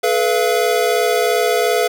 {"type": "tone cluster", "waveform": "square", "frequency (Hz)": [428.6, 491.4, 685], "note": ["A4", "B4", "F5"], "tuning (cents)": [-45, -9, -34], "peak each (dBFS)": -19, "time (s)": [0.03, 1.88], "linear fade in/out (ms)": 10, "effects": []}